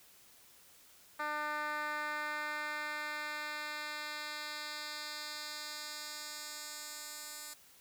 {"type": "tone with band-pass filter sweep", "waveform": "10% pulse", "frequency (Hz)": 300, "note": "D4", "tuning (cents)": 37, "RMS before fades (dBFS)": -41, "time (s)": [1.19, 7.54], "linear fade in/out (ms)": 10, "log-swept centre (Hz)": [1300, 8900], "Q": 1.2, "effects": ["white hiss -61 dBFS RMS until 7.8 s"]}